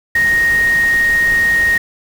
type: tone in noise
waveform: sine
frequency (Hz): 1864.7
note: A#6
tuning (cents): 0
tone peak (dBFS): -10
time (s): 0.15-1.78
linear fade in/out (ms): 5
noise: pink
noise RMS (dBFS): -27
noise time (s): 0.15-1.78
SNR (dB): +14
effects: none